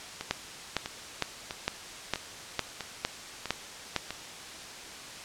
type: two click trains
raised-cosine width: 0.2 ms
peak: -17 / -9 dBFS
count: 7 / 9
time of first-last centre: 0.21-4.106 / 0.31-3.963 s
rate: 1.54 / 2.19 Hz
effects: white hiss -43 dBFS RMS until 5.24 s + low-pass 7000 Hz 12 dB/octave